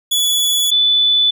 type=tone pair in turn; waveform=sawtooth / sine; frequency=3417 / 3485 Hz; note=G#7 / A7; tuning=+49 / -17 cents; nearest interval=unison; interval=34 cents; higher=second; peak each=-10 / -10 dBFS; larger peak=neither; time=0.11-0.71 / 0.71-1.31 s; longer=neither; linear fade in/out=10 ms; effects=none